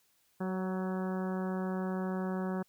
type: harmonic tone with a mistuned harmonic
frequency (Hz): 187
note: F#3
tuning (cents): +19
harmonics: 1 / 2 / 3 / 4 / 5 / 6 / 7 / 8 / 9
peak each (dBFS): -33 / -39 / -43 / -45 / -47 / -49 / -50 / -51 / -52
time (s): 0.4-2.63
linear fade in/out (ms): 10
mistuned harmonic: 3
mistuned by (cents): -16
effects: white hiss -71 dBFS RMS until 2.68 s